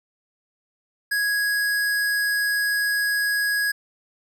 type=tone; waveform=square; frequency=1661.2 Hz; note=G#6; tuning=in tune; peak=-21 dBFS; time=1.11-3.72 s; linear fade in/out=10 ms; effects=none